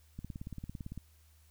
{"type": "click train", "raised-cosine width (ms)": 5, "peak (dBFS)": -29, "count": 15, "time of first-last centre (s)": [0.19, 0.977], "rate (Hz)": 17.8, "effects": ["added 77 Hz sine -61 dBFS peak until 1.5 s", "white hiss -69 dBFS RMS until 1.5 s"]}